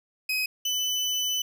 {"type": "tone pair in turn", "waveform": "30% pulse", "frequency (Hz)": [2524, 3002], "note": ["D#7", "F#7"], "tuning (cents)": [24, 24], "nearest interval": "minor third", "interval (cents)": 300, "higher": "second", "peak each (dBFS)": -22, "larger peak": "neither", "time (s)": [[0.29, 0.46], [0.65, 1.42]], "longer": "second", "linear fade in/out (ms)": 5, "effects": []}